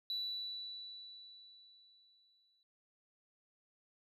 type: tone with exponential decay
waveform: sine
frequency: 3954 Hz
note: B7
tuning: 1 cent sharp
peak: -34 dBFS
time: 0.1-2.63 s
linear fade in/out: 1 ms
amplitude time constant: 550 ms
effects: tanh soft clip ceiling -33 dBFS